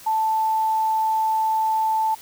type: tone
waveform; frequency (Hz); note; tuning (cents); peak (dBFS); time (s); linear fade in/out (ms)
sine; 880; A5; 0; -18; 0.06-2.15; 10
effects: white hiss -44 dBFS RMS until 2.21 s